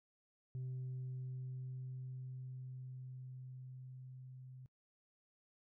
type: tone with level ramp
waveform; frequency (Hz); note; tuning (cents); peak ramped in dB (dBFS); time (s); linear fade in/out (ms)
sine; 128.6; C3; -30; -38 to -51; 0.55-4.66; 0
effects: noise-tail reverb RT60 0.1 s tail -24 dB re dry + tanh soft clip ceiling -39 dBFS